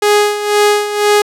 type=tone with tremolo; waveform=sawtooth; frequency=415.3 Hz; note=G#4; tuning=in tune; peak=-3 dBFS; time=0.02-1.22 s; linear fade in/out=5 ms; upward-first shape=sine; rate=2 Hz; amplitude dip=70%; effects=low-pass 12000 Hz 12 dB/octave